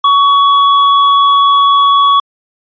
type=tone; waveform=square; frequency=1124 Hz; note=C#6; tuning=24 cents sharp; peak=-6 dBFS; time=0.04-2.2 s; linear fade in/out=5 ms; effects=resampled to 11025 Hz